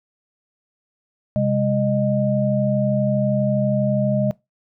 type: tone cluster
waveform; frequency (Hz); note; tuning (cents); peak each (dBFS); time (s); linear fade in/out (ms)
sine; 130.9 / 203.3 / 615; C3 / G#3 / D#5; +1 / -37 / -20; -21; 1.36-4.31; 0
effects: noise-tail reverb RT60 0.2 s tail -22 dB re dry